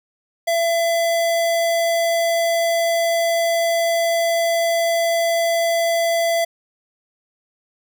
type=tone; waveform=square; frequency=672 Hz; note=E5; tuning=33 cents sharp; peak=-17 dBFS; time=0.47-6.45 s; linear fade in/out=10 ms; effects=none